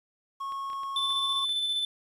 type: tone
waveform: triangle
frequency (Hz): 1095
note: C#6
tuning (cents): -22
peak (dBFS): -30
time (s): 0.4-1.45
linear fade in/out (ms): 10
type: clicks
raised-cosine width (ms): 0.3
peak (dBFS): -34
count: 6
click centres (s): 0.522 / 0.701 / 0.732 / 0.834 / 1.106 / 1.492
type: tone with tremolo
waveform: triangle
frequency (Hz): 3520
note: A7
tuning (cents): 0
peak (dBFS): -24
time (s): 0.96-1.85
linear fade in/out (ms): 2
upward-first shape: square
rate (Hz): 15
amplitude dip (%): 25
effects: resampled to 32000 Hz + 10-bit